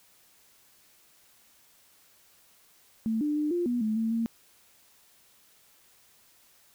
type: tone with pitch steps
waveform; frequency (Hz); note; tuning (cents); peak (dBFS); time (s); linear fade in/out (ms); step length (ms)
sine; 222.8 / 297.3 / 300.1 / 349.5 / 242.6 / 216.7 / 224.5 / 228.8; A3 / D4 / D4 / F4 / B3 / A3 / A3 / A#3; +22 / +21 / +38 / +1 / -31 / -26 / +35 / -32; -25; 3.06-4.26; 0; 150
effects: white hiss -61 dBFS RMS until 6.74 s